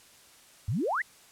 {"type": "exponential sweep", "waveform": "sine", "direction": "up", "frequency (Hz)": [87.3, 2097], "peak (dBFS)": -26, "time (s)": [0.68, 1.02], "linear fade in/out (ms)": 5, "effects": ["white hiss -56 dBFS RMS until 1.31 s", "low-pass 11000 Hz 12 dB/octave"]}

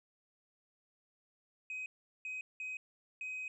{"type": "tone bursts at uneven times", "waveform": "sine", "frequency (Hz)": 2521, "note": "D#7", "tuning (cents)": 22, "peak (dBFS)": -37, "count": 4, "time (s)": [[1.7, 1.86], [2.25, 2.41], [2.6, 2.77], [3.21, 3.48]], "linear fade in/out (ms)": 2, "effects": ["tanh soft clip ceiling -37 dBFS"]}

